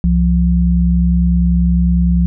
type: tone pair together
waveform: sine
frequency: 65.33 / 174.61 Hz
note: C2 / F3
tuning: -2 / 0 cents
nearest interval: octave + perfect fourth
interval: 1702 cents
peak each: -12 dBFS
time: 0.04-2.26 s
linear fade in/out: 0 ms
effects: none